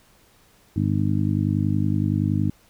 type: harmonic tone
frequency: 50.7 Hz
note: G#1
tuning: 41 cents flat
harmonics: 2 / 3 / 4 / 5 / 6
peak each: -23 / -25 / -26 / -27 / -28 dBFS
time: 0.76-2.5 s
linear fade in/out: 5 ms
effects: pink hiss -57 dBFS RMS until 2.69 s